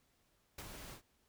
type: noise with ADSR envelope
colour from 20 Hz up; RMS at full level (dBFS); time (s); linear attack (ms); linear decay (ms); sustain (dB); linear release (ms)
pink; -45; 0.58-1.02; 6; 44; -5; 99
effects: pink hiss -75 dBFS RMS until 1.28 s